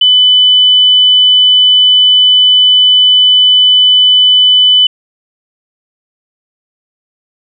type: tone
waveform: sine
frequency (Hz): 3000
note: F#7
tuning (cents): +23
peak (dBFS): -3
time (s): 0.01-4.87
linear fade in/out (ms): 5
effects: none